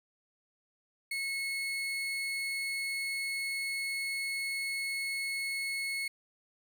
35% pulse tone, 2187 Hz, C#7, 24 cents flat, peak -31 dBFS, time 1.11-6.08 s, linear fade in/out 5 ms, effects none

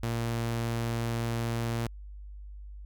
sawtooth tone, 116.3 Hz, A#2, 4 cents flat, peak -25 dBFS, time 0.03-1.87 s, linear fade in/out 5 ms, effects added 50 Hz sine -41 dBFS peak until 2.85 s

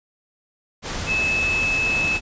sine tone in noise, 2600 Hz, E7, 24 cents flat, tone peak -19 dBFS, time 1.06-2.2 s, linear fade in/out 50 ms, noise pink, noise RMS -28 dBFS, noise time 0.82-2.21 s, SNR +6 dB, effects resampled to 16000 Hz

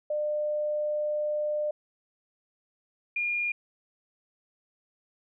sine tone pair in turn, 600 / 2419 Hz, D5 / D#7, +37 / -49 cents, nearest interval 2 octaves, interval 2414 cents, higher second, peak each -26 dBFS, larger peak neither, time 0.1-1.71 / 3.16-3.52 s, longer first, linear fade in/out 5 ms, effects none

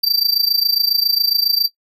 square tone with amplitude modulation, 4673 Hz, D8, 9 cents flat, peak -11 dBFS, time 0.03-1.68 s, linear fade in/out 10 ms, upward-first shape sine, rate 27.3 Hz, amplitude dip 90%, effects noise-tail reverb RT60 0.1 s tail -17 dB re dry

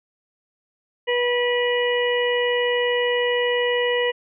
harmonic tone, 487.2 Hz, B4, 24 cents flat, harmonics 1 / 2 / 4 / 5 / 6, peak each -20 / -30 / -25 / -35 / -28 dBFS, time 1.07-4.12 s, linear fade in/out 20 ms, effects none

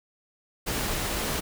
pink noise, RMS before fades -29 dBFS, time 0.66-1.41 s, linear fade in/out 20 ms, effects none

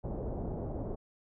pink low-pass noise, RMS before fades -37 dBFS, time 0.03-0.96 s, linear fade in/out 20 ms, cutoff 690 Hz, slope 24 dB/octave, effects none

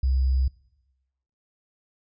sine tone with sample-and-hold, 65.41 Hz, C2, in tune, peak -19 dBFS, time 0.03-0.48 s, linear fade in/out 5 ms, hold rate 4900 Hz, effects noise-tail reverb RT60 1.0 s tail -23 dB re dry + resampled to 16000 Hz

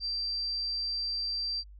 sine tone, 4699 Hz, D8, in tune, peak -30 dBFS, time 0-1.64 s, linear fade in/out 50 ms, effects added 50 Hz sine -47 dBFS peak until 1.79 s

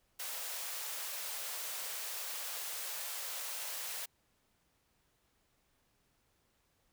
white high-pass noise, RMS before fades -41 dBFS, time 0.19-4.06 s, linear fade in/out 10 ms, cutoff 460 Hz, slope 48 dB/octave, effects pink hiss -75 dBFS RMS until 6.92 s

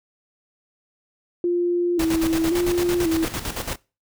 sine tone with vibrato, 337.6 Hz, E4, 41 cents sharp, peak -18 dBFS, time 1.44-3.25 s, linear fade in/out 2 ms, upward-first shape square, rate 0.93 Hz, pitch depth 62 cents each way
pink noise with tremolo, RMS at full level -27 dBFS, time 1.99-3.76 s, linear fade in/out 5 ms, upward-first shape square, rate 8.9 Hz, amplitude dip 65%
effects noise-tail reverb RT60 0.3 s tail -23 dB re dry

